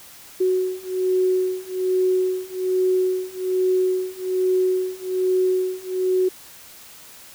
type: beating tone pair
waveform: sine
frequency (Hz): 370 / 371.2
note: F#4 / F#4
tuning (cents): 0 / +6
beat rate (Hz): 1.2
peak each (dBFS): -22 / -21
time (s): 0.4-6.29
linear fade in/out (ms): 10
effects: white hiss -44 dBFS RMS until 7.34 s